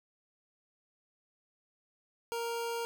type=tone; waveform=25% pulse; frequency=466.2 Hz; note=A#4; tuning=in tune; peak=-30 dBFS; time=2.32-2.85 s; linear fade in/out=0 ms; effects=none